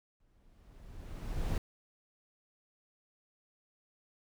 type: noise with exponential growth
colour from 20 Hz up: brown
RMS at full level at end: -30 dBFS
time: 0.2-1.58 s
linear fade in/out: 2 ms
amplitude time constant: 300 ms
effects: none